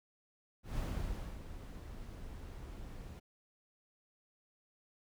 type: noise with ADSR envelope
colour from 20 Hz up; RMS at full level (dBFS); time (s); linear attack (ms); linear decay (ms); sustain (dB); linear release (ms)
brown; -36; 0.63-3.2; 150; 600; -11; 13
effects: none